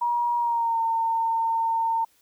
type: tone with pitch glide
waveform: sine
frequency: 954 to 909.3 Hz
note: A#5 to A#5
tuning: +40 to -43 cents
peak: -21 dBFS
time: 0.01-2.05 s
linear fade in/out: 10 ms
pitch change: -83 cents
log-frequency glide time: 0.37-0.8 s
effects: white hiss -63 dBFS RMS until 2.21 s